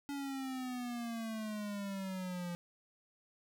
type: exponential sweep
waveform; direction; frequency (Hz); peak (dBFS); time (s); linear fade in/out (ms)
square; down; 284.9 to 172.9; -39; 0.09-2.55; 0
effects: none